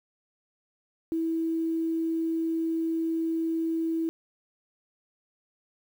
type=tone with quantisation; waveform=sine; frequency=326.7 Hz; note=E4; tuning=15 cents flat; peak=-25 dBFS; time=1.12-4.09 s; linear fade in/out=0 ms; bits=9; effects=none